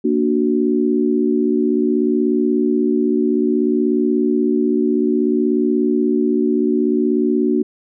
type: chord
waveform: sine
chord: Bb augmented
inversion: none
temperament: equal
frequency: 233.1 / 293.7 / 370 Hz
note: Bb3 / D4 / F#4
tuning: 0 / 0 / 0 cents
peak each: -18 dBFS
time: 0.04-7.63 s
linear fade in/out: 10 ms
effects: none